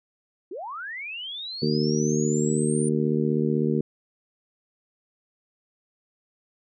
sine linear sweep, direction up, 316.4 to 9230 Hz, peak -32 dBFS, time 0.51-2.89 s, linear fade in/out 5 ms
harmonic tone, 76 Hz, D#2, 40 cents flat, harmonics 2 / 3 / 4 / 5 / 6, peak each -26 / -25 / -30 / -27 / -30 dBFS, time 1.62-3.81 s, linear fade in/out 5 ms
effects none

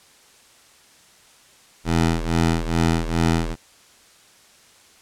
15% pulse ring-modulated tone, 82.41 Hz, E2, in tune, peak -9 dBFS, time 1.84-3.56 s, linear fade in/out 50 ms, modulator 42.4 Hz, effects white hiss -52 dBFS RMS until 5.01 s + low-pass 9000 Hz 12 dB/octave

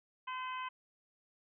harmonic tone, 512 Hz, C5, 38 cents flat, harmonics 2 / 3 / 4 / 5 / 6, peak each -39 / -48 / -50 / -48 / -51 dBFS, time 0.27-0.69 s, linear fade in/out 10 ms, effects none

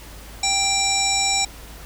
harmonic tone, 785 Hz, G5, 2 cents sharp, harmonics 1 / 3 / 5 / 7 / 9 / 10, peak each -25 / -25 / -25 / -25 / -25 / -25 dBFS, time 0.43-1.45 s, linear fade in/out 5 ms, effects added 53 Hz sine -40 dBFS peak until 1.85 s + pink hiss -42 dBFS RMS until 1.85 s

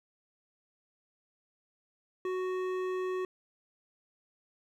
triangle tone with hard clipping, 370.2 Hz, F#4, 1 cent sharp, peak -33 dBFS, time 2.25-3.25 s, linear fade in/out 2 ms, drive 16 dB, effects none

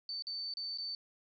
sine tone with dropouts, 4544 Hz, C#8, 42 cents sharp, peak -37 dBFS, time 0.09-0.95 s, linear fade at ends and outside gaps 1 ms, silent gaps 0.223-0.269 / 0.538-0.57 / 0.775-0.784 s, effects none

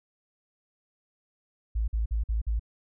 sine tone bursts, 55 Hz, A1, in tune, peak -24 dBFS, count 5, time 1.75-2.596 s, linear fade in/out 10 ms, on 130 ms, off 49 ms, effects none

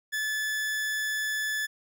40% pulse tone, 1732 Hz, A6, 28 cents flat, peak -27 dBFS, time 0.12-1.67 s, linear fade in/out 20 ms, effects none

